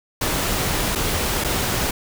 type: noise with dropouts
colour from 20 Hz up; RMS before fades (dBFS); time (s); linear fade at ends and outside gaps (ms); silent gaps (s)
pink; -22; 0.21-1.91; 5; 0.952-0.956 / 1.44-1.445
effects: none